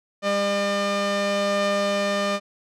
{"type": "tone pair together", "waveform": "sawtooth", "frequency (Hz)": [201.2, 602.9], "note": ["G3", "D5"], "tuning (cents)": [45, 45], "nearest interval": "octave + perfect fifth", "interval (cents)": 1900, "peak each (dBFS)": [-23, -18], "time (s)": [0.22, 2.4], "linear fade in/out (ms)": 50, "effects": ["low-pass 6000 Hz 12 dB/octave"]}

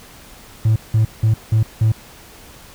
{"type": "tone bursts", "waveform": "triangle", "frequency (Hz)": 110, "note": "A2", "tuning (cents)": 0, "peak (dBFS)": -8, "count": 5, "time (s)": [0.65, 1.92], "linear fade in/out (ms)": 5, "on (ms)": 110, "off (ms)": 180, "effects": ["tanh soft clip ceiling -6 dBFS", "pink hiss -42 dBFS RMS until 2.74 s"]}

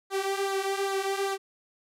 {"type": "tone with flanger", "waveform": "sawtooth", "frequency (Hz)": 391, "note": "G4", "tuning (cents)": -4, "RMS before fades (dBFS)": -29, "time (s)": [0.1, 1.38], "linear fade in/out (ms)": 50, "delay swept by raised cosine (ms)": [0.35, 3.35], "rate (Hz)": 2.5, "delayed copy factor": -0.7, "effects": ["low-pass 12000 Hz 12 dB/octave"]}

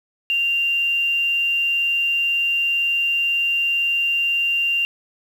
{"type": "tone with quantisation", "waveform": "sine", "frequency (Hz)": 2781, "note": "F7", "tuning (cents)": -8, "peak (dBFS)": -17, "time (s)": [0.3, 4.85], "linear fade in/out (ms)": 0, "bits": 7, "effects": []}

